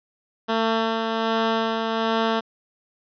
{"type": "tone with tremolo", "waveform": "10% pulse", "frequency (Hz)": 224.8, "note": "A3", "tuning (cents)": 37, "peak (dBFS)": -11, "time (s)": [0.48, 2.41], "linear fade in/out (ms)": 20, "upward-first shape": "sine", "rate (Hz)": 1.3, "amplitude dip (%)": 35, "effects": ["resampled to 11025 Hz"]}